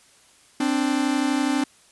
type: tone pair together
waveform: 45% pulse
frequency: 261.8 / 293.9 Hz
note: C4 / D4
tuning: +1 / +1 cents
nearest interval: major second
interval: 200 cents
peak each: -23 dBFS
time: 0.6-1.64 s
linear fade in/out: 5 ms
effects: white hiss -55 dBFS RMS until 1.91 s + resampled to 24000 Hz